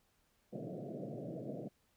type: band-pass noise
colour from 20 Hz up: pink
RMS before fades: -44 dBFS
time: 0.52-1.69 s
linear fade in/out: 20 ms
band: 120 to 680 Hz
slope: 96 dB/octave
effects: pink hiss -75 dBFS RMS until 1.96 s